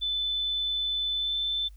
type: tone with pitch glide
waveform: sine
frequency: 3511 to 3533 Hz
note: A7 to A7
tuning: -4 to +6 cents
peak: -26 dBFS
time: 0.01-1.69 s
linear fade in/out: 20 ms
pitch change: +10 cents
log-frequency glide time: 1.15-1.36 s
effects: added 50 Hz sine -45 dBFS peak until 1.76 s + white hiss -68 dBFS RMS until 1.76 s